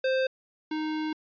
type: tone pair in turn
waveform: square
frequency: 523.3 / 310.2 Hz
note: C5 / D#4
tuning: 0 / -5 cents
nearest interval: major sixth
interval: 905 cents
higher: first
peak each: -24 / -29 dBFS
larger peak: first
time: 0.04-0.27 / 0.71-1.13 s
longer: second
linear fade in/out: 5 ms
effects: resampled to 11025 Hz